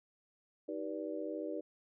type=harmonic tone with a mistuned harmonic; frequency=97.2 Hz; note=G2; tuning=14 cents flat; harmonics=3 / 4 / 5 / 6; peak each=-41 / -44 / -43 / -43 dBFS; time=0.68-1.61 s; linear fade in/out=10 ms; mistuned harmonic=3; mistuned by=+130 cents; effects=none